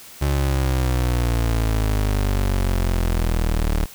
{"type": "exponential sweep", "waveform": "30% pulse", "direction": "down", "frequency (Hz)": [71.7, 36.86], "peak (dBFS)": -15, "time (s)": [0.21, 3.86], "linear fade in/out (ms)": 10, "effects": ["white hiss -42 dBFS RMS until 3.94 s"]}